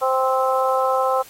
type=harmonic tone; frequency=261.6 Hz; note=C4; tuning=in tune; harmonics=2 / 3 / 4 / 5; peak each=-20 / -22 / -23 / -24 dBFS; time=0.01-1.23 s; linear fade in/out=20 ms; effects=white hiss -45 dBFS RMS until 1.29 s + AAC 48 kbps